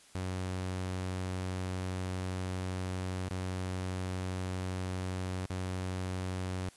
sawtooth tone with dropouts, 92.5 Hz, F#2, in tune, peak -30 dBFS, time 0.15-6.69 s, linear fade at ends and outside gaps 0 ms, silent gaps 3.288-3.309 / 5.46-5.5 s, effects white hiss -59 dBFS RMS until 6.76 s + resampled to 24000 Hz

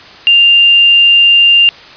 sine tone, 2794 Hz, F7, in tune, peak -3 dBFS, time 0.27-1.69 s, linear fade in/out 0 ms, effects white hiss -34 dBFS RMS until 1.96 s + resampled to 11025 Hz

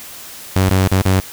sawtooth tone with dropouts, 94.5 Hz, F#2, 37 cents sharp, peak -7 dBFS, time 0.56-1.2 s, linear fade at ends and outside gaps 0 ms, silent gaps 0.692-0.711 / 0.876-0.916 / 1.018-1.054 s, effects white hiss -34 dBFS RMS until 1.32 s

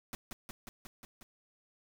pink noise with echo, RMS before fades -41 dBFS, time 0.13-0.15 s, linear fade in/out 0 ms, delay 180 ms, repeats 6, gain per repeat -2 dB, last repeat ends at 1.23 s, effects none

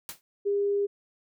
white noise with exponential decay, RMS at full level -34 dBFS, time 0.09-0.21 s, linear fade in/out 0 ms, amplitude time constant 26 ms
sine tone, 403.9 Hz, G#4, 48 cents flat, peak -23 dBFS, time 0.45-0.87 s, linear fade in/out 20 ms
effects none

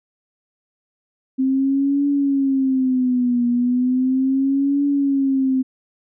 sine tone with vibrato, 261.6 Hz, C4, in tune, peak -15 dBFS, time 1.38-5.63 s, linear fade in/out 20 ms, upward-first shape triangle, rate 0.36 Hz, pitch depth 150 cents each way, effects none

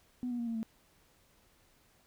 sine tone with pitch steps, 248.2 / 241.7 / 235.4 / 229.2 / 223.2 Hz, B3 / B3 / A#3 / A#3 / A3, +9 / -37 / +17 / -29 / +25 cents, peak -32 dBFS, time 0.23-0.63 s, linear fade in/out 0 ms, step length 80 ms, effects tanh soft clip ceiling -29 dBFS + pink hiss -67 dBFS RMS until 2.06 s

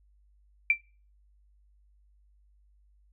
sine tone with exponential decay, 2349 Hz, D7, in tune, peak -15 dBFS, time 0.7-0.78 s, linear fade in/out 2 ms, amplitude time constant 17 ms, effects noise-tail reverb RT60 0.4 s tail -24 dB re dry + added 50 Hz sine -60 dBFS peak until 3.12 s

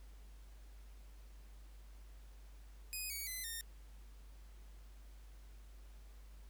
5% pulse tone with pitch steps, 2499 / 2252 / 2030 / 1829.4 Hz, D#7 / C#7 / B6 / A#6, +7 / +27 / +47 / -33 cents, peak -32 dBFS, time 2.93-3.61 s, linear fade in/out 0 ms, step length 170 ms, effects added 50 Hz sine -53 dBFS peak until 6.49 s + pink hiss -68 dBFS RMS until 6.49 s

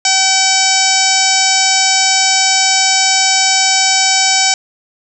harmonic tone with a mistuned harmonic, 765 Hz, G5, 42 cents flat, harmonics 1 / 2 / 3 / 4 / 5 / 6 / 7 / 8 / 9 / 10, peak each -17 / -22 / -18 / -21 / -22 / -19 / -16 / -18 / -18 / -19 dBFS, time 0.05-4.54 s, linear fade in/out 2 ms, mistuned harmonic 8, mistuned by -54 cents, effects none

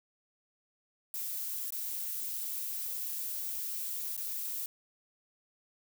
violet noise with dropouts, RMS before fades -37 dBFS, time 1.14-4.66 s, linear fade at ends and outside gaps 2 ms, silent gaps 1.705-1.723 / 4.167-4.176 s, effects none

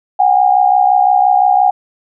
sine tone pair together, 740 / 805.8 Hz, F#5 / G5, 0 / +48 cents, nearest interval minor second, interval 148 cents, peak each -10 dBFS, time 0.19-1.71 s, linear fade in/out 10 ms, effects none

